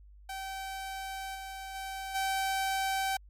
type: tone with level steps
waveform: sawtooth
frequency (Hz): 772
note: G5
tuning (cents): -27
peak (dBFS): -33 / -36 / -33 / -25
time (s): 0.29-3.17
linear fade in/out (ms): 5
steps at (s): 1.34 / 1.74 / 2.14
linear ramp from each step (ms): 20
effects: added 50 Hz sine -51 dBFS peak until 3.29 s + MP3 64 kbps